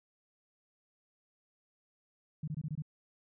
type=tone bursts; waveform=sine; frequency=152.7 Hz; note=D#3; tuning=32 cents flat; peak=-34 dBFS; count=6; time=2.43-2.822 s; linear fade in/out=5 ms; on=47 ms; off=22 ms; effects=none